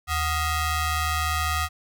sawtooth ring-modulated tone, 659.3 Hz, E5, in tune, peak -16 dBFS, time 0.07-1.69 s, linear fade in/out 50 ms, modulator 582 Hz, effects none

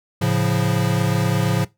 square chord, A augmented, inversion none, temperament equal, 110 / 138.59 / 174.61 Hz, A2 / C#3 / E#3, 0 / 0 / 0 cents, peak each -22 dBFS, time 0.21-1.65 s, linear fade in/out 10 ms, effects noise-tail reverb RT60 0.2 s tail -20 dB re dry

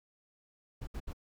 brown noise bursts, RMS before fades -39 dBFS, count 3, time 0.81-1.132 s, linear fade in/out 10 ms, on 62 ms, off 68 ms, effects none

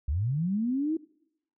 sine linear sweep, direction up, 62.8 to 329.6 Hz, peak -25 dBFS, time 0.08-0.97 s, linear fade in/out 5 ms, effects noise-tail reverb RT60 0.8 s tail -23 dB re dry

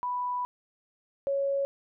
sine tone pair in turn, 987.8 / 554.4 Hz, B5 / C#5, 0 / 0 cents, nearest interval minor seventh, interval 1000 cents, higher first, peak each -28 / -25 dBFS, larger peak second, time 0.03-0.45 / 1.27-1.65 s, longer first, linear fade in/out 0 ms, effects none

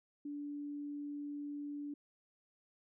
sine tone, 290 Hz, D4, 22 cents flat, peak -40 dBFS, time 0.25-1.94 s, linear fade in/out 5 ms, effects none

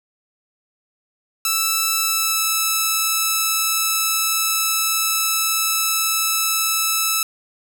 5% pulse tone with pitch glide, 1318.5 to 1310.9 Hz, E6 to E6, 0 to -10 cents, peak -6 dBFS, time 1.45-7.23 s, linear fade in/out 2 ms, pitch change -10 cents, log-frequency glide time 1.97-2.43 s, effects none

